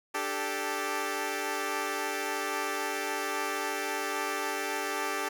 10% pulse chord, D suspended fourth, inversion none, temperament equal with one note detuned, 293.7 / 392 / 438.7 Hz, D4 / G4 / A4, 0 / 0 / -5 cents, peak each -29 / -25 / -27 dBFS, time 0.14-5.29 s, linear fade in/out 10 ms, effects none

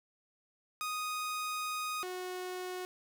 sawtooth tone pair in turn, 1244.5 / 365.7 Hz, D#6 / F#4, 0 / -20 cents, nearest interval octave + major sixth, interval 2120 cents, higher first, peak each -31 / -34 dBFS, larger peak first, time 0.81-2.03 / 2.03-2.85 s, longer first, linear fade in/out 0 ms, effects none

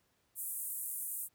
pink band-pass noise, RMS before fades -40 dBFS, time 0.35-1.29 s, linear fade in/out 50 ms, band 8600 to 16000 Hz, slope 48 dB/octave, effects pink hiss -75 dBFS RMS until 1.34 s + high-pass 60 Hz 12 dB/octave

